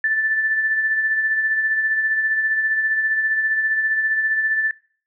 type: tone with tremolo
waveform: sine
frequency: 1760 Hz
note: A6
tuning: in tune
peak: -15 dBFS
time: 0.04-4.71 s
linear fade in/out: 2 ms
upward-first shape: sine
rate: 15 Hz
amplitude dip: 40%
effects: noise-tail reverb RT60 0.5 s tail -23 dB re dry